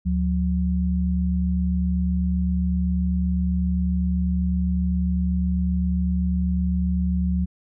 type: tone pair together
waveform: sine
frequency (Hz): 73.42 / 181.2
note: D2 / F#3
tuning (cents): 0 / -36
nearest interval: octave + major third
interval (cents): 1564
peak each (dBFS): -22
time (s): 0.05-7.46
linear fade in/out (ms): 20
effects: none